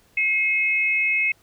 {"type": "tone pair together", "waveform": "sine", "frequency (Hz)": [2154, 2554], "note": ["C7", "D#7"], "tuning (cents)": [50, 45], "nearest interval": "minor third", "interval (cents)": 295, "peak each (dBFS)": -21, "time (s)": [0.17, 1.32], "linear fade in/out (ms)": 5, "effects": ["pink hiss -59 dBFS RMS until 1.42 s"]}